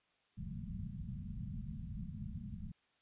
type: low-pass noise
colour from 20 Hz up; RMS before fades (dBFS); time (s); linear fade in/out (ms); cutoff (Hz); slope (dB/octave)
white; -44; 0.37-2.72; 5; 220; 96
effects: white hiss -75 dBFS RMS until 3.01 s + resampled to 8000 Hz